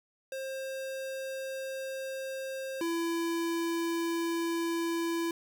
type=tone pair in turn; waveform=square; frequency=532 / 335.1 Hz; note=C5 / E4; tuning=+29 / +29 cents; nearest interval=minor sixth; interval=800 cents; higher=first; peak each=-36 / -30 dBFS; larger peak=second; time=0.32-2.81 / 2.81-5.31 s; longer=second; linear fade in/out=2 ms; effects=none